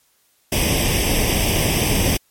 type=noise with comb filter; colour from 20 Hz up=pink; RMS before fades=-18 dBFS; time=0.52-2.17 s; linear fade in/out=5 ms; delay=0.36 ms; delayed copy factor=+0.8; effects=white hiss -61 dBFS RMS until 2.3 s + MP3 64 kbps